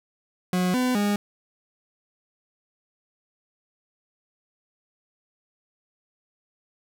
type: tone with pitch steps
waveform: 40% pulse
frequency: 181.6 / 252.1 / 204.9 Hz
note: F#3 / B3 / G#3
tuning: -32 / +36 / -23 cents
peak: -20 dBFS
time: 0.53-1.16 s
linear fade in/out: 2 ms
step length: 210 ms
effects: 10-bit